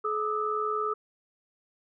sine tone cluster, 427.6 / 1210 / 1290 Hz, A4 / D#6 / E6, -49 / -49 / -38 cents, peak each -31 dBFS, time 0.04-0.94 s, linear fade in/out 10 ms, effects none

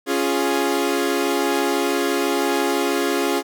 sawtooth chord, Db major, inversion none, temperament equal, 277.2 / 349.2 / 415.3 Hz, Db4 / F4 / Ab4, 0 / 0 / 0 cents, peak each -19 dBFS, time 0.06-3.43 s, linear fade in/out 50 ms, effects none

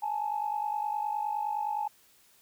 sine tone pair together, 835 / 884.7 Hz, G#5 / A5, +9 / +9 cents, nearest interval minor second, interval 100 cents, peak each -30 / -33 dBFS, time 0.02-1.88 s, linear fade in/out 10 ms, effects tanh soft clip ceiling -21 dBFS + white hiss -62 dBFS RMS until 2.41 s

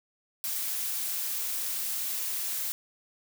blue noise, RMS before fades -32 dBFS, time 0.44-2.72 s, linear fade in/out 0 ms, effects none

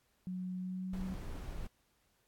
sine tone with pitch glide, 183.4 to 186.82 Hz, F#3 to F#3, -15 to +17 cents, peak -37 dBFS, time 0.27-1.14 s, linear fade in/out 0 ms, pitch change +32 cents, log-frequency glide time 0.58-0.93 s
brown noise, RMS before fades -42 dBFS, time 0.93-1.67 s, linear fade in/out 5 ms
effects pink hiss -75 dBFS RMS until 2.27 s + AAC 64 kbps

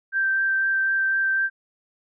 sine tone with vibrato, 1568 Hz, G6, in tune, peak -19 dBFS, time 0.12-1.5 s, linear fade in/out 50 ms, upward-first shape sine, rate 4 Hz, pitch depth 9 cents each way, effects none

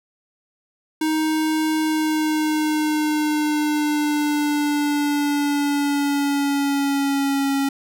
square tone with pitch glide, 313 to 275.6 Hz, D#4 to C#4, +10 to -10 cents, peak -19 dBFS, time 1.01-7.69 s, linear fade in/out 5 ms, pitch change -220 cents, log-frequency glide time 1.81-7.52 s, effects none

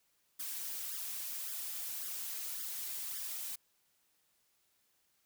blue noise with flanger, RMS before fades -41 dBFS, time 0.39-3.56 s, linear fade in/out 10 ms, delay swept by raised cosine 0.57 to 5.87 ms, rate 1.8 Hz, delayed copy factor +0.95, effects white hiss -75 dBFS RMS until 5.25 s

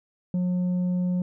sine tone with tanh clipping, 180 Hz, F#3, 47 cents flat, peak -23 dBFS, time 0.34-1.22 s, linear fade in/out 2 ms, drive 4 dB, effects none

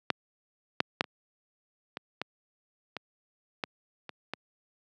clicks, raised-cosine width 0.3 ms, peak -8 / -7 / -7 / -26 / -19 / -15 / -19 / -14 / -23 / -17 dBFS, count 10, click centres 0.103 / 0.804 / 1.009 / 1.042 / 1.971 / 2.216 / 2.967 / 3.638 / 4.093 / 4.336 s, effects high-pass 150 Hz 12 dB/octave

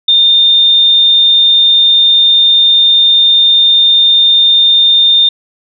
sine tone, 3625 Hz, A#7, 49 cents flat, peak -4 dBFS, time 0.08-5.29 s, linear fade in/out 5 ms, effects none

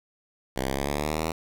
5% pulse exponential sweep, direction up, 64 to 82 Hz, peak -15 dBFS, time 0.56-1.32 s, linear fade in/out 5 ms, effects none

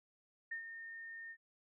sine tone with ADSR envelope, 1826 Hz, A#6, 36 cents flat, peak -38 dBFS, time 0.51-1.37 s, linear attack 9 ms, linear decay 100 ms, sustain -8 dB, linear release 62 ms, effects none

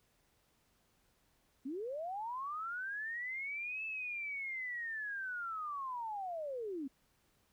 sine linear two-way sweep, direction up then down, 246.9 to 2637 to 254.2 Hz, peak -38 dBFS, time 1.65-6.88 s, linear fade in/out 10 ms, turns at 3.85 s, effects pink hiss -74 dBFS RMS until 7.52 s

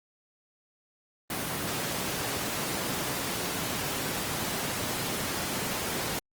pink high-pass noise, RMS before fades -32 dBFS, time 1.3-6.19 s, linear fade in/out 2 ms, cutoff 120 Hz, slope 12 dB/octave, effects Opus 24 kbps

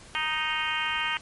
harmonic tone, 311.1 Hz, D#4, in tune, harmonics 3 / 4 / 5 / 6 / 7 / 8 / 9 / 10, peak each -34 / -34 / -34 / -34 / -34 / -34 / -34 / -34 dBFS, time 0.15-1.17 s, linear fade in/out 0 ms, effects pink hiss -49 dBFS RMS until 1.21 s + MP3 48 kbps

